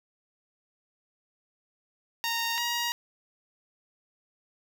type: tone pair in turn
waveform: 10% pulse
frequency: 926 / 948.7 Hz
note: A#5 / A#5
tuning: -12 / +30 cents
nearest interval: unison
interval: 42 cents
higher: second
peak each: -19 dBFS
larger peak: neither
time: 2.24-2.58 / 2.58-2.92 s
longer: neither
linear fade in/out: 0 ms
effects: none